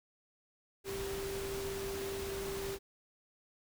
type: tone in noise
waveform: sine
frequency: 392 Hz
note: G4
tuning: in tune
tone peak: -38 dBFS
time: 0.84-2.79 s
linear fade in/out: 50 ms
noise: pink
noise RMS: -43 dBFS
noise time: 0.84-2.79 s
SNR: +2 dB
effects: none